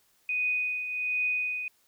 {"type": "tone with tremolo", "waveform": "sine", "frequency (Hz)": 2489, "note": "D#7", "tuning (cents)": 0, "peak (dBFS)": -24, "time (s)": [0.29, 1.68], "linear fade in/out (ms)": 2, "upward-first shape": "triangle", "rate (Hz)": 1.3, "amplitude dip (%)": 60, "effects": ["white hiss -67 dBFS RMS until 1.87 s"]}